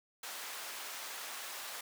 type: high-pass noise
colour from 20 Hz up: pink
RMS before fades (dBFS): -44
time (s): 0.23-1.81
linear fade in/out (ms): 5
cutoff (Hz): 880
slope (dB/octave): 12
effects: none